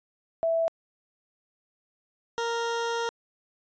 sine / 20% pulse tone pair in turn, 659.3 / 465.3 Hz, E5 / A#4, 0 / -3 cents, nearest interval tritone, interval 603 cents, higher first, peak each -22 dBFS, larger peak neither, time 0.43-0.68 / 2.38-3.09 s, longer second, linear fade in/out 0 ms, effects resampled to 16000 Hz

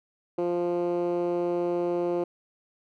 10% pulse tone with band-pass filter, 174.61 Hz, F3, in tune, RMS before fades -27 dBFS, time 0.38-2.24 s, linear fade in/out 5 ms, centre 400 Hz, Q 3, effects none

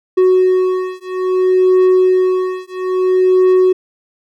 triangle beating tone pair, 370 / 370.6 Hz, F#4 / F#4, 0 / +3 cents, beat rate 0.6 Hz, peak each -11 dBFS, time 0.17-3.73 s, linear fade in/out 10 ms, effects none

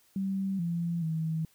sine tone with pitch steps, 193.4 / 170.1 / 160.3 Hz, G3 / F3 / E3, -23 / -45 / -48 cents, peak -28 dBFS, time 0.16-1.45 s, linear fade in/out 2 ms, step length 430 ms, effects white hiss -65 dBFS RMS until 1.54 s

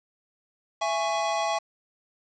square chord, C# minor, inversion first, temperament equal with one note detuned, 666.9 / 830.6 / 1108.7 Hz, E5 / G#5 / C#6, +20 / 0 / 0 cents, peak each -29 / -29 / -32 dBFS, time 0.81-1.59 s, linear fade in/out 10 ms, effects resampled to 16000 Hz + 8-bit

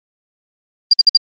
sine tone bursts, 4776 Hz, D8, 28 cents sharp, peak -4 dBFS, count 4, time 0.91-1.172 s, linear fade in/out 5 ms, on 25 ms, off 54 ms, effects Opus 32 kbps

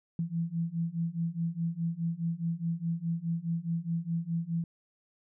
sine beating tone pair, 164.81 / 169.61 Hz, E3 / E3, 0 / +50 cents, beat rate 4.8 Hz, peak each -33 / -32 dBFS, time 0.19-4.64 s, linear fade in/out 2 ms, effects none

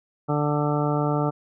harmonic tone, 147.6 Hz, D3, 9 cents sharp, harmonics 1 / 2 / 3 / 4 / 5 / 6 / 8 / 9, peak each -24 / -27 / -29 / -30 / -31 / -32 / -33 / -34 dBFS, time 0.28-1.31 s, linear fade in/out 20 ms, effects none

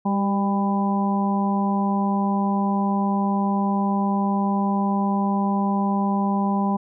harmonic tone with a mistuned harmonic, 199 Hz, G3, 26 cents sharp, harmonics 1 / 2 / 3 / 4 / 5, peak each -20 / -33 / -34 / -27 / -28 dBFS, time 0.05-6.77 s, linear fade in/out 10 ms, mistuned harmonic 2, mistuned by -26 cents, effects none

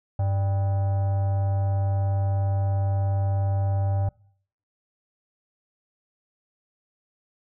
sine tone with frequency modulation, 98 Hz, G2, in tune, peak -19 dBFS, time 0.19-4.09 s, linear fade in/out 5 ms, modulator 687 Hz, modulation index 0.34, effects noise-tail reverb RT60 0.6 s tail -25 dB re dry + tanh soft clip ceiling -18 dBFS

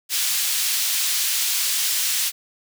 pink high-pass noise, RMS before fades -22 dBFS, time 0.09-2.32 s, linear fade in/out 50 ms, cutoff 3400 Hz, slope 12 dB/octave, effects none

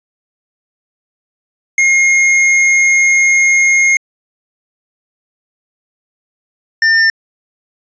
square tone pair in turn, 2142 / 1801.2 Hz, C7 / A6, +40 / +40 cents, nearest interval minor third, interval 300 cents, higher first, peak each -8 / -8 dBFS, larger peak neither, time 1.78-3.97 / 6.82-7.1 s, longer first, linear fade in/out 2 ms, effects resampled to 16000 Hz

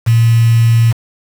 sine tone with quantisation, 115.2 Hz, A#2, 20 cents flat, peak -6 dBFS, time 0.06-0.93 s, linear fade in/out 20 ms, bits 4, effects none

